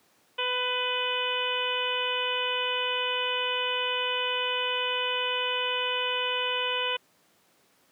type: harmonic tone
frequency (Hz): 498.9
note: B4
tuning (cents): +17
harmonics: 1 / 2 / 3 / 4 / 5 / 6 / 7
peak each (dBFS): -33 / -33 / -36 / -40 / -33 / -30 / -39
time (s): 0.38-6.97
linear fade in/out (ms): 10
effects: pink hiss -64 dBFS RMS until 7.91 s + high-pass 200 Hz 12 dB/octave